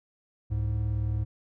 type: tone pair together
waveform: triangle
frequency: 66.66 / 105.2 Hz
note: C2 / G#2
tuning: +33 / +23 cents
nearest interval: minor sixth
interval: 790 cents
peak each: -29 / -25 dBFS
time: 0.5-1.25 s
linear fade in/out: 20 ms
effects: none